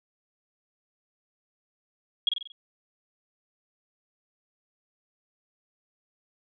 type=tone with echo; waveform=sine; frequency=3300 Hz; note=G#7; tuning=12 cents flat; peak=-19 dBFS; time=2.27-2.29 s; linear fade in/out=2 ms; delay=46 ms; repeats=5; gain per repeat=-5 dB; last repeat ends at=2.52 s; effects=none